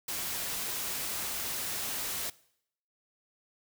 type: noise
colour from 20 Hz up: white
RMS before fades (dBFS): -35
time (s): 0.08-2.3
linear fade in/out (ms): 5
effects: noise-tail reverb RT60 0.7 s tail -21 dB re dry